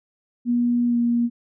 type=tone with pitch glide; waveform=sine; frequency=240.7 to 237.2 Hz; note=B3 to A#3; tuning=-44 to +30 cents; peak=-17 dBFS; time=0.45-1.3 s; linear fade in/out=50 ms; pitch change=-26 cents; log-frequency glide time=0.87-0.97 s; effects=none